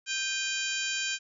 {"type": "harmonic tone with a mistuned harmonic", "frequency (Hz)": 784, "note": "G5", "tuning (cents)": 0, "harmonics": [2, 3, 4, 5, 6, 7, 8, 9], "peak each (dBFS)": [-35, -35, -35, -41, -40, -41, -41, -37], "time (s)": [0.06, 1.19], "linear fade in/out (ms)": 50, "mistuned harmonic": 3, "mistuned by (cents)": 78, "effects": []}